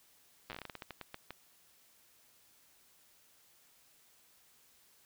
slowing click train, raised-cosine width 0.3 ms, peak -27 dBFS, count 16, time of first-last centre 0.5-1.307 s, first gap 8 ms, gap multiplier 1.24, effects white hiss -66 dBFS RMS until 5.05 s

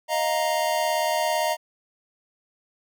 square chord, Eb suspended second, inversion none, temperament just, 622.3 / 700 / 933.4 Hz, Eb5 / F5 / Bb5, 0 / +4 / +2 cents, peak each -26 / -28 / -27 dBFS, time 0.08-1.57 s, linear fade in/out 50 ms, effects none

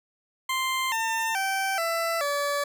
20% pulse tone with pitch steps, 1046.5 / 900.6 / 775 / 666.9 / 573.9 Hz, C6 / A5 / G5 / E5 / D5, 0 / +40 / -20 / +20 / -40 cents, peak -20 dBFS, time 0.49-2.64 s, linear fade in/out 5 ms, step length 430 ms, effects none

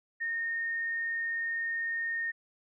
sine tone, 1839 Hz, A#6, 24 cents flat, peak -30 dBFS, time 0.2-2.32 s, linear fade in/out 20 ms, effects none

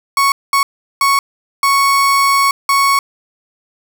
35% pulse tone bursts at uneven times, 1108.7 Hz, C#6, in tune, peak -8 dBFS, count 5, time 0.17-0.32 / 0.53-0.63 / 1.01-1.19 / 1.63-2.51 / 2.69-2.99 s, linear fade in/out 2 ms, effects none

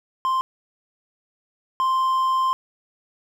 triangle tone pair in turn, 1046.5 / 1046.5 Hz, C6 / C6, 0 / 0 cents, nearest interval unison, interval 0 cents, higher neither, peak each -17 / -16 dBFS, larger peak second, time 0.25-0.41 / 1.8-2.53 s, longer second, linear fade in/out 0 ms, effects none

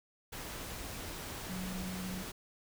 sine tone in noise, 185 Hz, F#3, in tune, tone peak -39 dBFS, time 1.49-2.23 s, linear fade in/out 10 ms, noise pink, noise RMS -43 dBFS, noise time 0.32-2.32 s, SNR +1 dB, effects none

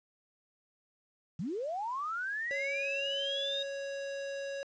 sine linear sweep, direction up, 140 to 3774 Hz, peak -33 dBFS, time 1.39-3.63 s, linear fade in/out 5 ms
square tone, 554.4 Hz, C#5, in tune, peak -37 dBFS, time 2.51-4.63 s, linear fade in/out 0 ms
effects resampled to 16000 Hz + 10-bit

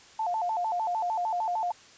sine tone with vibrato, 790 Hz, G5, 13 cents sharp, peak -26 dBFS, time 0.19-1.72 s, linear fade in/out 5 ms, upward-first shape square, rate 6.6 Hz, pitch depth 190 cents each way, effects white hiss -53 dBFS RMS until 1.97 s + resampled to 16000 Hz

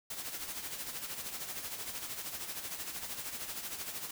white noise with tremolo, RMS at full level -39 dBFS, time 0.1-4.11 s, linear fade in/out 5 ms, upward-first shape sine, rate 13 Hz, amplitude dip 55%, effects none

